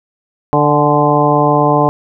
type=harmonic tone with a mistuned harmonic; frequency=147.8 Hz; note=D3; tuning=11 cents sharp; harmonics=1 / 2 / 3 / 4 / 5 / 6 / 7; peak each=-16 / -16 / -16 / -16 / -16 / -16 / -16 dBFS; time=0.53-1.89 s; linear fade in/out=0 ms; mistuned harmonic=6; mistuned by=-48 cents; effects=none